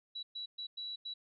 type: tone bursts at uneven times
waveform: sine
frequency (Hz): 3922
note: B7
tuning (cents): -13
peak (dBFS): -39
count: 5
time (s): 0.15-0.23 / 0.35-0.46 / 0.58-0.67 / 0.77-0.96 / 1.05-1.14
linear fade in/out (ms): 10
effects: none